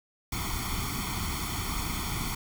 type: noise with comb filter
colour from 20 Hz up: pink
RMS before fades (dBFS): -32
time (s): 0.32-2.35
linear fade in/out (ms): 5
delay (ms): 0.9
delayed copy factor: +0.95
effects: none